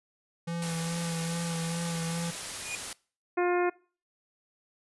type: tone with vibrato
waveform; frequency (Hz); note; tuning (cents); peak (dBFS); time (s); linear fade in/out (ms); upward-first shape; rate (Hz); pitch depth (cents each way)
square; 167.5; E3; +28; -32; 0.47-2.31; 10; sine; 2.4; 24
type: noise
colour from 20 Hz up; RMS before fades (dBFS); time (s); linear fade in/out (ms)
white; -37; 0.62-2.93; 2
type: tone with exponential growth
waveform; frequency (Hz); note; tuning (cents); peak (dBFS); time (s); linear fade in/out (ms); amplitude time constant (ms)
square; 2449; D#7; -28; -31; 2.5-2.75; 0; 54
type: harmonic tone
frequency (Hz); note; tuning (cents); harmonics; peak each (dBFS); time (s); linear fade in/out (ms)
354.5; F4; +26; 1 / 2 / 3 / 4 / 5 / 6 / 7; -25 / -31 / -35 / -37 / -39 / -41 / -42; 3.37-3.7; 10
effects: noise-tail reverb RT60 0.4 s tail -23 dB re dry + resampled to 24000 Hz